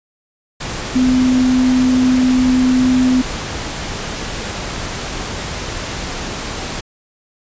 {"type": "tone in noise", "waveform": "sine", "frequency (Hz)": 254.6, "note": "C4", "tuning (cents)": -47, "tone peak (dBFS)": -10, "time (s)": [0.95, 3.22], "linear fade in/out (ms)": 10, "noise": "pink", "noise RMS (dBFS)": -24, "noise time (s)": [0.6, 6.81], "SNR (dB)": 11, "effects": ["resampled to 16000 Hz"]}